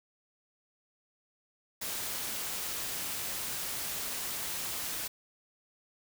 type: noise with amplitude modulation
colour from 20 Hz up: white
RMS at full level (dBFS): -35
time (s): 1.81-5.08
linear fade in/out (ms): 10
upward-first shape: sine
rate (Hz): 210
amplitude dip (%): 30
effects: none